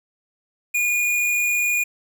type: tone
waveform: square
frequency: 2439 Hz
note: D#7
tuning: 35 cents flat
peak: -19 dBFS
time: 0.74-1.84 s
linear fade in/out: 10 ms
effects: 9-bit